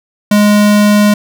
square tone, 207.7 Hz, G#3, in tune, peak -6 dBFS, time 0.31-1.14 s, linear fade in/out 5 ms, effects none

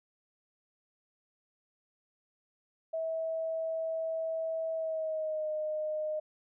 sine tone with pitch glide, 648 to 615.5 Hz, E5 to D#5, -30 to -19 cents, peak -31 dBFS, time 2.93-6.2 s, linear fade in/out 10 ms, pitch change -89 cents, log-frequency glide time 4.74-5.49 s, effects none

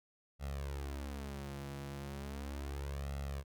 sawtooth tone with flanger, 69.7 Hz, C#2, 10 cents sharp, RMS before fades -42 dBFS, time 0.39-3.44 s, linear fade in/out 50 ms, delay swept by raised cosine 1.5 to 6.1 ms, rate 0.36 Hz, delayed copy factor +0.8, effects none

